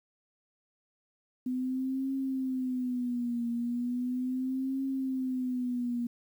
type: tone with vibrato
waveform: sine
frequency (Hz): 251.6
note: B3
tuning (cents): +32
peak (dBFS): -29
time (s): 1.46-6.07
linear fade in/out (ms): 5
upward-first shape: triangle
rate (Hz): 0.37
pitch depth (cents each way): 120
effects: 10-bit